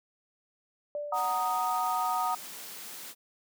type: tone with exponential decay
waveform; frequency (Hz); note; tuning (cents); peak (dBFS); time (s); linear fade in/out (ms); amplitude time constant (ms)
sine; 587.3; D5; 0; -30; 0.95-1.92; 1; 210
type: chord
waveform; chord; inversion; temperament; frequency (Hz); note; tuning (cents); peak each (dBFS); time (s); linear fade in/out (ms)
sine; D# minor; first; equal; 740 / 932.3 / 1244.5; F#5 / A#5 / D#6; 0 / 0 / 0; -31; 1.12-2.35; 5
type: high-pass noise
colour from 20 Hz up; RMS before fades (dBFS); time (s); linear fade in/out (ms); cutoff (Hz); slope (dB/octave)
white; -43; 1.13-3.15; 50; 160; 24
effects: none